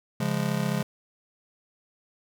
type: chord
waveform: square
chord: Db major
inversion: none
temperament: just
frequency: 138.59 / 173.24 / 207.9 Hz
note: Db3 / F3 / Ab3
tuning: 0 / -14 / +2 cents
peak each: -30 dBFS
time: 0.2-0.83 s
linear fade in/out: 5 ms
effects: none